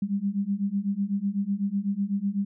sine beating tone pair, 195.4 / 203.4 Hz, G3 / G#3, -5 / -36 cents, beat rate 8 Hz, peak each -28 / -27 dBFS, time 0.02-2.45 s, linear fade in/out 5 ms, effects none

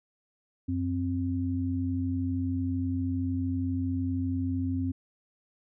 sine tone pair together, 92.06 / 263.4 Hz, F#2 / C4, -8 / +12 cents, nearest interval octave + tritone, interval 1820 cents, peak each -30 / -29 dBFS, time 0.68-4.92 s, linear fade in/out 10 ms, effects none

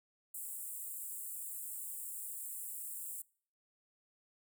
pink high-pass noise, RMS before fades -44 dBFS, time 0.34-3.22 s, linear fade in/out 5 ms, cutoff 7600 Hz, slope 96 dB/octave, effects noise-tail reverb RT60 0.5 s tail -24 dB re dry

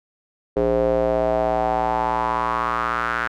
square tone with band-pass filter sweep, 58.27 Hz, A#1, in tune, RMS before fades -21 dBFS, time 0.56-3.28 s, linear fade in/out 10 ms, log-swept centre 460 to 1500 Hz, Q 4.4, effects none

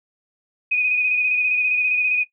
sine tone with vibrato, 2487 Hz, D#7, 1 cent flat, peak -16 dBFS, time 0.71-2.24 s, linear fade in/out 10 ms, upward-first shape square, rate 15 Hz, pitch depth 21 cents each way, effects noise-tail reverb RT60 0.1 s tail -17 dB re dry

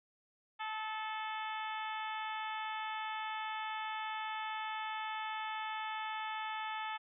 harmonic tone with a mistuned harmonic, 436.2 Hz, A4, 15 cents flat, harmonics 2 / 3 / 4 / 5 / 6 / 7 / 8, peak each -40 / -44 / -46 / -48 / -50 / -51 / -52 dBFS, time 0.59-6.98 s, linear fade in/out 20 ms, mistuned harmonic 3, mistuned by -18 cents, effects none

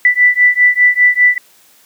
sine beating tone pair, 1975.5 / 1980.5 Hz, B6 / B6, 0 / +4 cents, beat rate 5 Hz, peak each -10 dBFS, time 0.05-1.38 s, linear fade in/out 2 ms, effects white hiss -48 dBFS RMS until 1.85 s + high-pass 150 Hz 12 dB/octave

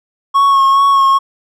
triangle tone with vibrato, 1098 Hz, C#6, 17 cents flat, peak -5 dBFS, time 0.34-1.19 s, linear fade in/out 20 ms, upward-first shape sine, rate 2.4 Hz, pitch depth 24 cents each way, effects none

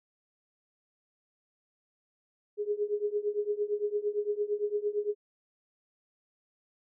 sine tone with tremolo, 415.3 Hz, G#4, in tune, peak -24 dBFS, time 2.57-5.15 s, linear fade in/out 50 ms, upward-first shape triangle, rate 8.8 Hz, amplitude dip 95%, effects none

